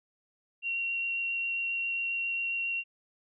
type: tone with vibrato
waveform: sine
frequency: 2746 Hz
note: F7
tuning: 30 cents flat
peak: -29 dBFS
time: 0.62-2.84 s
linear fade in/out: 50 ms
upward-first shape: sine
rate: 7.4 Hz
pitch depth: 8 cents each way
effects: none